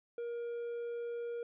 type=tone; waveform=triangle; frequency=472.4 Hz; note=A#4; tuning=23 cents sharp; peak=-35 dBFS; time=0.18-1.43 s; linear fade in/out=2 ms; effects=resampled to 8000 Hz